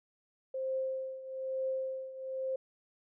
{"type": "tone with tremolo", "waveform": "sine", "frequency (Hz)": 526, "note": "C5", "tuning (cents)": 9, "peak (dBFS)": -30, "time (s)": [0.54, 2.56], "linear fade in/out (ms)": 5, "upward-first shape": "triangle", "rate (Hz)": 1.1, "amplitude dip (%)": 80, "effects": []}